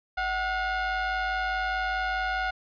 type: ring-modulated tone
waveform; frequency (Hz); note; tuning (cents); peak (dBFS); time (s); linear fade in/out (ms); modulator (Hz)
square; 349.2; F4; 0; -24; 0.17-2.51; 10; 1100
effects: resampled to 11025 Hz